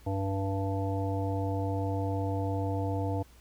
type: harmonic tone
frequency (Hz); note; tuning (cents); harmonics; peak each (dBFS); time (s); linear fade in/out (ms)
97.4; G2; -11; 1 / 3 / 5 / 7 / 9; -30 / -35 / -37 / -38 / -40; 0.06-3.23; 10
effects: added 60 Hz sine -55 dBFS peak until 3.4 s + pink hiss -60 dBFS RMS until 3.4 s